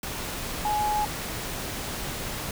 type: tone in noise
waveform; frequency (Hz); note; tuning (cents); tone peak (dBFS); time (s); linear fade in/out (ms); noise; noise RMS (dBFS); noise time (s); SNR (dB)
sine; 840; G#5; +19; -23; 0.65-1.05; 2; pink; -33; 0.03-2.51; +7
effects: none